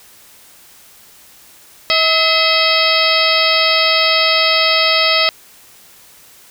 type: harmonic tone with a mistuned harmonic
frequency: 642 Hz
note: E5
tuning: 46 cents flat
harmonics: 1 / 2 / 3 / 4 / 5 / 6 / 7 / 8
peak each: -19 / -19 / -19 / -19 / -19 / -19 / -19 / -19 dBFS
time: 1.9-5.29 s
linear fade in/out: 0 ms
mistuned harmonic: 3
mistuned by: +97 cents
effects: white hiss -44 dBFS RMS until 6.5 s